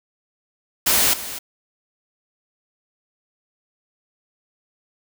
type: noise with echo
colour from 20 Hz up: white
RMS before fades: -17 dBFS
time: 0.86-1.14 s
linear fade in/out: 10 ms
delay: 250 ms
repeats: 1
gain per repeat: -14 dB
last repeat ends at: 1.39 s
effects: none